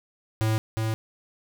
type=tone pair in turn; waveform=square; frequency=110 / 110.83 Hz; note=A2 / A2; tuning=0 / +13 cents; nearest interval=unison; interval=13 cents; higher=second; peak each=-22 / -25 dBFS; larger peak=first; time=0.41-0.58 / 0.77-0.94 s; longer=neither; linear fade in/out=0 ms; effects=none